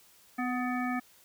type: harmonic tone with a mistuned harmonic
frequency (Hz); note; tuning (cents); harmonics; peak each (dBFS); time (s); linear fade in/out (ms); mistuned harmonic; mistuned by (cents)
250.8; B3; +27; 1 / 3 / 5 / 7 / 9; -31 / -36 / -38 / -39 / -41; 0.38-1; 10; 3; -32
effects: white hiss -60 dBFS RMS until 1.24 s